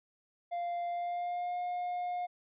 triangle tone with pitch glide, 696 to 713.9 Hz, F5 to F5, -6 to +38 cents, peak -31 dBFS, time 0.51-2.27 s, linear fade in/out 20 ms, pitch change +44 cents, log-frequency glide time 0.88-1.59 s, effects resampled to 8000 Hz

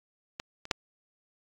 clicks, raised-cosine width 0.2 ms, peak -17 / -25 / -8 dBFS, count 3, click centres 0.399 / 0.654 / 0.712 s, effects AAC 48 kbps

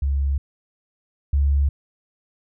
sine tone pair in turn, 69.3 / 70.39 Hz, C#2 / C#2, 0 / +27 cents, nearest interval unison, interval 27 cents, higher second, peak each -18 / -15 dBFS, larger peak second, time 0.02-0.38 / 1.33-1.69 s, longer neither, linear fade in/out 5 ms, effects none

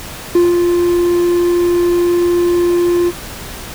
triangle tone with ADSR envelope, 349.2 Hz, F4, in tune, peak -4 dBFS, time 0.35-3.12 s, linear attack 4 ms, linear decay 170 ms, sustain -4 dB, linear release 40 ms, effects pink hiss -29 dBFS RMS until 3.74 s

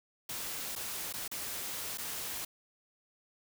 white noise with dropouts, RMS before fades -39 dBFS, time 0.29-2.45 s, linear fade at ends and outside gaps 5 ms, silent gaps 0.754-0.76 / 1.127-1.137 / 1.279-1.314 / 1.975-1.982 s, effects none

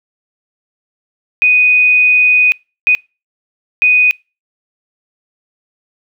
sine tone bursts at uneven times, 2489 Hz, D#7, in tune, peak -6 dBFS, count 3, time 1.42-2.52 / 2.87-2.95 / 3.82-4.11 s, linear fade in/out 0 ms, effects noise-tail reverb RT60 0.3 s tail -26 dB re dry

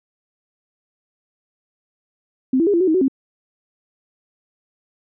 sine tone with pitch steps, 260.1 / 332.3 / 407.5 / 340.5 / 373.6 / 316.4 / 373 / 267.9 Hz, C4 / E4 / G#4 / F4 / F#4 / D#4 / F#4 / C4, -10 / +14 / -33 / -44 / +17 / +29 / +14 / +41 cents, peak -13 dBFS, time 2.53-3.082 s, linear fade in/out 5 ms, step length 69 ms, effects none

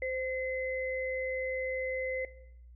sine tone pair together, 519 / 2047 Hz, C5 / C7, -14 / -38 cents, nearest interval 2 octaves, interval 2376 cents, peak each -33 / -35 dBFS, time 0.02-2.25 s, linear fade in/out 2 ms, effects noise-tail reverb RT60 0.8 s tail -17 dB re dry + added 60 Hz sine -50 dBFS peak until 2.75 s

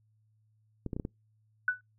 clicks, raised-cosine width 3 ms, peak -22 dBFS, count 5, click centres 0.863 / 0.932 / 0.965 / 0.998 / 1.051 s
sine tone with exponential decay, 1488 Hz, F#6, 9 cents sharp, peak -21 dBFS, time 1.68-1.81 s, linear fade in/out 2 ms, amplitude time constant 28 ms
effects noise-tail reverb RT60 0.2 s tail -26 dB re dry + added 108 Hz sine -66 dBFS peak until 1.98 s

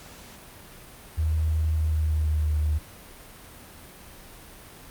sine tone with pitch glide, 78.7 to 76.06 Hz, D#2 to D#2, +20 to -39 cents, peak -21 dBFS, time 1.17-2.79 s, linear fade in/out 20 ms, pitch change -59 cents, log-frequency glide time 1.75-2.54 s, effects pink hiss -46 dBFS RMS until 4.9 s + Opus 48 kbps

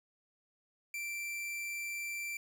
45% pulse tone, 2348 Hz, D7, 1 cent flat, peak -37 dBFS, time 0.94-2.37 s, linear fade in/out 2 ms, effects none

